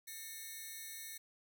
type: ring-modulated tone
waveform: 5% pulse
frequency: 1997 Hz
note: B6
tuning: 19 cents sharp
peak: -32 dBFS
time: 0.07-1.18 s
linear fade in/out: 10 ms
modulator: 199 Hz
effects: none